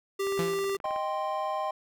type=tone; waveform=square; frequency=393.4 Hz; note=G4; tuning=6 cents sharp; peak=-28 dBFS; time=0.19-0.77 s; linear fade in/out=10 ms
type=click train; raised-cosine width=0.5 ms; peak=-28 dBFS; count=14; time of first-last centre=0.27-0.961 s; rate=18.8 Hz
type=tone with exponential decay; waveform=sawtooth; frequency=170 Hz; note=F3; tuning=46 cents flat; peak=-23 dBFS; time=0.39-0.79 s; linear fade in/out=0 ms; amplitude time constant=86 ms
type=chord; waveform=triangle; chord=C minor; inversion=first; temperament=equal; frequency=622.3 / 784 / 1046.5 Hz; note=Eb5 / G5 / C6; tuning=0 / 0 / 0 cents; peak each=-31 dBFS; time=0.84-1.71 s; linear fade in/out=5 ms
effects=none